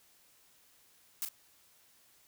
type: noise with echo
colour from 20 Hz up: blue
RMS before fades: -35 dBFS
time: 1.22-1.25 s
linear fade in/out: 0 ms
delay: 37 ms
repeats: 1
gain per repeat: -7 dB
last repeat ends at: 1.287 s
effects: white hiss -65 dBFS RMS until 2.27 s